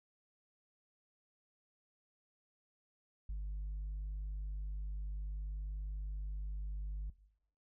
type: tone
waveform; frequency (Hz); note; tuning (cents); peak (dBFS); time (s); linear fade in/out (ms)
sine; 50.3; G1; +45; -35; 3.29-7.1; 5
effects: noise-tail reverb RT60 0.8 s tail -20 dB re dry + tanh soft clip ceiling -37 dBFS